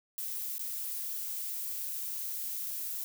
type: noise with dropouts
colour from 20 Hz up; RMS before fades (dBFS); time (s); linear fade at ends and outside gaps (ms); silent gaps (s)
violet; -37; 0.18-3.04; 0; 0.581-0.594
effects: none